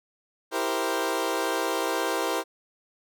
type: chord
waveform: 20% pulse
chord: C dominant seventh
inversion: first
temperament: equal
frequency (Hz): 329.6 / 392 / 466.2 / 523.3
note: E4 / G4 / Bb4 / C5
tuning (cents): 0 / 0 / 0 / 0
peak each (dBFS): -26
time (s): 0.51-2.44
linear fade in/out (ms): 50
effects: none